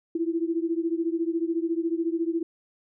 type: beating tone pair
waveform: sine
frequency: 327.7 / 341.7 Hz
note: E4 / F4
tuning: -10 / -38 cents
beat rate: 14 Hz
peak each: -26 / -28 dBFS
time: 0.15-2.43 s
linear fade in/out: 5 ms
effects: none